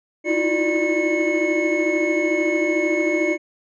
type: tone cluster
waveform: triangle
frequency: 316.7 / 330.1 / 359 / 594 / 2192 Hz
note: D#4 / E4 / F4 / D5 / C#7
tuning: +31 / +2 / +48 / +20 / -20 cents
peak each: -22 dBFS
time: 0.24-3.38 s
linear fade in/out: 50 ms
effects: tanh soft clip ceiling -6 dBFS + resampled to 22050 Hz